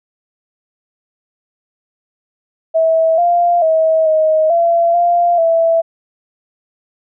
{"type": "tone with pitch steps", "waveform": "sine", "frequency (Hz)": [649, 696, 641, 628, 679, 695, 661], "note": ["E5", "F5", "E5", "D#5", "F5", "F5", "E5"], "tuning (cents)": [-27, -6, -49, 16, -49, -9, 5], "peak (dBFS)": -9, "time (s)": [2.74, 5.82], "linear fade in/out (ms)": 20, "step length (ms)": 440, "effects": []}